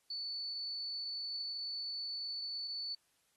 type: tone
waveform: sine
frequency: 4474 Hz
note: C#8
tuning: 15 cents sharp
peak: -38 dBFS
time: 0.1-2.95 s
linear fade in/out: 5 ms
effects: white hiss -75 dBFS RMS until 3.36 s + AAC 32 kbps